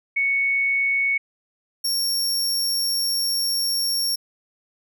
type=tone pair in turn; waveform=sine / sawtooth; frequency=2218 / 5515 Hz; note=C#7 / F8; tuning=0 / -23 cents; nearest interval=octave + major third; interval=1577 cents; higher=second; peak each=-18 dBFS; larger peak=neither; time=0.16-1.18 / 1.84-4.16 s; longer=second; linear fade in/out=10 ms; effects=none